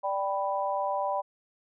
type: chord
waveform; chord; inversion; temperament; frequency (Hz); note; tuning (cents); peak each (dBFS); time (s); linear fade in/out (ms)
sine; G major; second; equal; 587.3 / 784 / 987.8; D5 / G5 / B5; 0 / 0 / 0; -31; 0.03-1.22; 20
effects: none